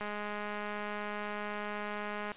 click train, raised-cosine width 0.5 ms, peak -24 dBFS, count 481, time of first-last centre 0.01-2.318 s, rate 208 Hz, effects white hiss -50 dBFS RMS until 2.36 s + resampled to 8000 Hz

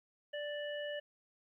harmonic tone, 587.3 Hz, D5, in tune, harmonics 1 / 3 / 5, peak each -39 / -45 / -47 dBFS, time 0.33-1 s, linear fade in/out 10 ms, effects 13-bit

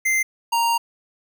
square tone pair in turn, 2082 / 931.2 Hz, C7 / A#5, -9 / -2 cents, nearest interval octave + major second, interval 1393 cents, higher first, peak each -18 dBFS, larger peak neither, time 0.05-0.23 / 0.52-0.78 s, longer second, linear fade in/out 10 ms, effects none

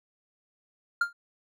triangle tone with exponential decay, 1400 Hz, F6, 4 cents sharp, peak -17 dBFS, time 1.01-1.13 s, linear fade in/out 5 ms, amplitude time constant 26 ms, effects none

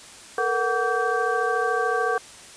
sine tone cluster, 445.7 / 479.4 / 743 / 1147 / 1568 Hz, A4 / A#4 / F#5 / D6 / G6, +22 / +48 / +7 / -41 / 0 cents, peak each -27 dBFS, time 0.38-2.18 s, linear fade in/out 2 ms, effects white hiss -44 dBFS RMS until 2.56 s + resampled to 22050 Hz

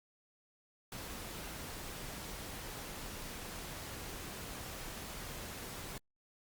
pink noise, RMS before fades -45 dBFS, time 0.92-5.98 s, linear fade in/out 2 ms, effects Opus 48 kbps

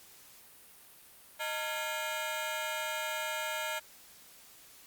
15% pulse ring-modulated tone, 765 Hz, G5, 42 cents flat, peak -24 dBFS, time 1.39-3.8 s, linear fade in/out 20 ms, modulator 144 Hz, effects white hiss -56 dBFS RMS until 4.86 s + Opus 48 kbps

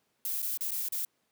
violet noise with dropouts, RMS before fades -33 dBFS, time 0.25-1.05 s, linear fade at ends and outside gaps 2 ms, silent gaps 0.42-0.426 / 0.574-0.608 / 0.708-0.716 / 0.886-0.922 s, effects pink hiss -75 dBFS RMS until 1.31 s + high-pass 150 Hz 12 dB/octave

